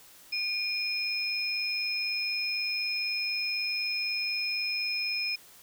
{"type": "tone pair together", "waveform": "sine", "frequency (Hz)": [2430, 5149], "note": ["D#7", "E8"], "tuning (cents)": [-42, -42], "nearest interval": "octave + minor second", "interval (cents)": 1300, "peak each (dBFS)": [-31, -31], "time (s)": [0.32, 5.36], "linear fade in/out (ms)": 10, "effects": ["white hiss -54 dBFS RMS until 5.62 s"]}